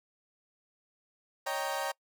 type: chord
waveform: 30% pulse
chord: Eb dominant seventh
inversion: third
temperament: equal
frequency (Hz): 554.4 / 622.3 / 784 / 932.3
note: Db5 / Eb5 / G5 / Bb5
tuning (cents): 0 / 0 / 0 / 0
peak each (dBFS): -34 / -37 / -34 / -35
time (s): 1.46-1.92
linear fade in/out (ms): 10
effects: noise-tail reverb RT60 0.1 s tail -24 dB re dry